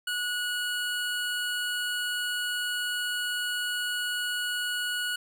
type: tone pair together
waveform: square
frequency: 1460.5 / 2921 Hz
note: F#6 / F#7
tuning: -23 / -23 cents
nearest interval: octave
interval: 1200 cents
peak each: -31 / -33 dBFS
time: 0.07-5.16 s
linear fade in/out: 5 ms
effects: none